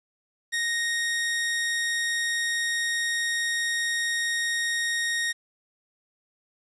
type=tone; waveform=sawtooth; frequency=1864.7 Hz; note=A#6; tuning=in tune; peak=-21 dBFS; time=0.52-5.33 s; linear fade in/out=20 ms; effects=resampled to 24000 Hz + 9-bit